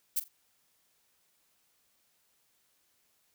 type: noise with echo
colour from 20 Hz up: violet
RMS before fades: -29 dBFS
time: 0.16-0.2 s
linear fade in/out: 10 ms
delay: 43 ms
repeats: 2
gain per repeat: -14 dB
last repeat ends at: 0.286 s
effects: white hiss -72 dBFS RMS until 3.34 s